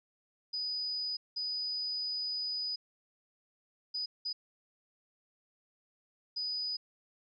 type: tone bursts at uneven times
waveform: sine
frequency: 4970 Hz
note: D#8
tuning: 3 cents flat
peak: -33 dBFS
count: 5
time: 0.53-1.17 / 1.36-2.76 / 3.94-4.06 / 4.25-4.33 / 6.36-6.77 s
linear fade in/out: 10 ms
effects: none